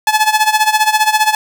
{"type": "tone with tremolo", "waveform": "sawtooth", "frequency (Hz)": 860, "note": "A5", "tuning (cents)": -40, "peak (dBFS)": -3, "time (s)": [0.07, 1.35], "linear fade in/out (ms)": 2, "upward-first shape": "sine", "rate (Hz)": 15, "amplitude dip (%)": 80, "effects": []}